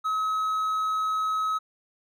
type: tone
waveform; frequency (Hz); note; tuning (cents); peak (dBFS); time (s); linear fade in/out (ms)
triangle; 1280; D#6; +49; -22; 0.04-1.59; 20
effects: none